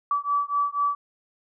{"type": "beating tone pair", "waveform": "sine", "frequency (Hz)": [1149, 1153.1], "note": ["D6", "D6"], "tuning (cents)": [-38, -32], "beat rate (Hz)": 4.1, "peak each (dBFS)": -25, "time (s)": [0.11, 0.95], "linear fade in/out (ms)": 2, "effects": []}